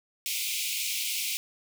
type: high-pass noise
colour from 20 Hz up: pink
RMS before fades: -31 dBFS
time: 0.26-1.37 s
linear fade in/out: 0 ms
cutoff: 2200 Hz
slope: 96 dB/octave
effects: none